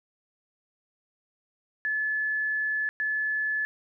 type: tone bursts at uneven times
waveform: sine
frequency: 1725 Hz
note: A6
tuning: 35 cents flat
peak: -25 dBFS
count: 2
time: 1.85-2.89 / 3-3.65 s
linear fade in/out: 0 ms
effects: none